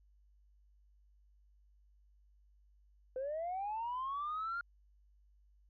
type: linear sweep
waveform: sine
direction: up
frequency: 503 to 1416 Hz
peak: -35 dBFS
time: 3.16-4.61 s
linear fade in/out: 2 ms
effects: tanh soft clip ceiling -33 dBFS + added 50 Hz sine -64 dBFS peak until 5.69 s